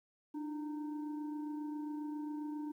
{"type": "tone with frequency modulation", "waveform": "sine", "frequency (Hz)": 297.8, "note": "D4", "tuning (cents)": 24, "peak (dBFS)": -38, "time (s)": [0.34, 2.72], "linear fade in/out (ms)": 10, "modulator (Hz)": 623, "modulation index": 0.44, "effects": ["12-bit"]}